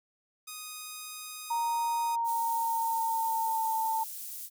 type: tone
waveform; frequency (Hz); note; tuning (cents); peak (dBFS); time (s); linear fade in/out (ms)
5% pulse; 1244.5; D#6; 0; -28; 0.47-2.16; 10
type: tone with pitch glide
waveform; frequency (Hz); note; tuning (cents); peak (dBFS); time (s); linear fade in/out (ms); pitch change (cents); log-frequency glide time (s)
sine; 932.3 to 892.8; A#5 to A5; 0 to +25; -27; 1.5-4.04; 10; -75; 2.02-3.72
type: high-pass noise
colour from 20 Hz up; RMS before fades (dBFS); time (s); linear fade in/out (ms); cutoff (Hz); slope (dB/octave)
pink; -41; 2.24-4.5; 50; 11000; 12
effects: none